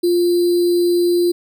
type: tone with sample-and-hold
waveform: sine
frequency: 349.2 Hz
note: F4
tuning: in tune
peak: -12 dBFS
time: 0.03-1.32 s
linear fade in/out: 10 ms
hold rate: 4410 Hz
effects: none